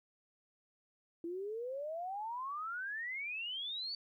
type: exponential sweep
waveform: sine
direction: up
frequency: 329.6 to 4587 Hz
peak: -38 dBFS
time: 1.24-3.95 s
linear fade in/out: 2 ms
effects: 13-bit